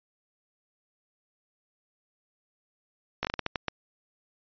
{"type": "slowing click train", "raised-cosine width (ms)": 0.3, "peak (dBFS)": -12, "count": 9, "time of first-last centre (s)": [3.23, 3.683], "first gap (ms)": 17, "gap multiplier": 1.33, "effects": ["resampled to 11025 Hz"]}